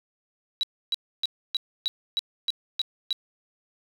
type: tone bursts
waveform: sine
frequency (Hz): 3900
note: B7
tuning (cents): -23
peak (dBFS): -22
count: 9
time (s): 0.61-3.128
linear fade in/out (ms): 0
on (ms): 22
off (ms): 290
effects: 8-bit